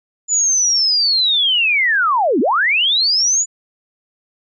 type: linear two-way sweep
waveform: sine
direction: down then up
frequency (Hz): 7040 to 218.2 to 7040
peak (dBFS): -12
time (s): 0.28-3.46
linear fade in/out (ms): 50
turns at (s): 2.4
effects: none